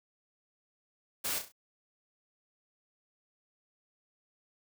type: noise with echo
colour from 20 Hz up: white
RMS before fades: -34 dBFS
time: 1.24-1.39 s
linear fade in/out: 10 ms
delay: 33 ms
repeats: 4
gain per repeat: -7 dB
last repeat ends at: 1.522 s
effects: none